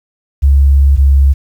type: tone pair in turn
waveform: sine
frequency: 69.3 / 68.78 Hz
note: C#2 / C#2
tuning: 0 / -13 cents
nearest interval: unison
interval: 13 cents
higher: first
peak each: -4 dBFS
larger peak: neither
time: 0.42-0.97 / 0.97-1.34 s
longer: first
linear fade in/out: 20 ms
effects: 7-bit